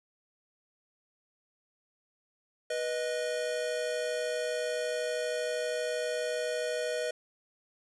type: tone pair together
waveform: square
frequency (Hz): 489.9 / 622.3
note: B4 / D#5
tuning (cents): -14 / 0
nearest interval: major third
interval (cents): 414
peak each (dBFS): -34 / -34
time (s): 2.7-7.11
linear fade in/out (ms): 5
effects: resampled to 24000 Hz